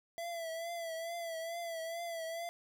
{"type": "tone with vibrato", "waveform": "square", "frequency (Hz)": 668, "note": "E5", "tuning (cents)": 23, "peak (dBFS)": -39, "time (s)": [0.18, 2.49], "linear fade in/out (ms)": 0, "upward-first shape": "triangle", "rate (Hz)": 2.3, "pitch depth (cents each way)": 60, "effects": []}